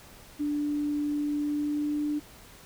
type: tone with pitch glide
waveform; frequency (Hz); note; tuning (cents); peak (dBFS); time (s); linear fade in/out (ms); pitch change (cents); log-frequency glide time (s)
sine; 293.7 to 296.6; D4 to D4; 0 to +17; -26; 0.39-2.2; 20; +17; 1.39-2.08
effects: pink hiss -51 dBFS RMS until 2.65 s